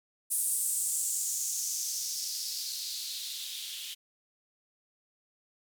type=noise with band-pass filter sweep; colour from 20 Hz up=violet; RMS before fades=-34 dBFS; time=0.3-3.95 s; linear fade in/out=20 ms; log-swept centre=9600 to 3100 Hz; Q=3.4; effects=none